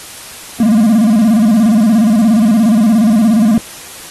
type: tone with vibrato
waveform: triangle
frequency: 220 Hz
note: A3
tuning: in tune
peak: -4 dBFS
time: 0.6-3.58 s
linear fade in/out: 2 ms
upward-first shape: square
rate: 17 Hz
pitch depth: 110 cents each way
effects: white hiss -31 dBFS RMS until 4.1 s + AAC 32 kbps